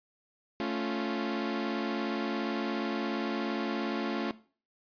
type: chord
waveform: sawtooth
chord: A augmented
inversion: none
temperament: equal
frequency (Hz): 220 / 277.2 / 349.2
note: A3 / C#4 / E#4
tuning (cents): 0 / 0 / 0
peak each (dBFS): -31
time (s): 0.6-4.31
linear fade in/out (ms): 0
effects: noise-tail reverb RT60 0.4 s tail -17 dB re dry + resampled to 11025 Hz